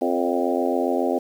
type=harmonic tone with a mistuned harmonic; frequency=87.31 Hz; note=F2; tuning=in tune; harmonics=3 / 4 / 5 / 6 / 7 / 8 / 9; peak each=-25 / -26 / -27 / -28 / -28 / -29 / -30 dBFS; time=0.01-1.19 s; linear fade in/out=10 ms; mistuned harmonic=6; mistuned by=+30 cents; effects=8-bit